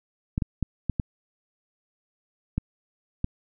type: clicks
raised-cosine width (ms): 5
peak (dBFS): -12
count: 7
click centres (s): 0.379 / 0.422 / 0.627 / 0.897 / 0.998 / 2.58 / 3.244
effects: none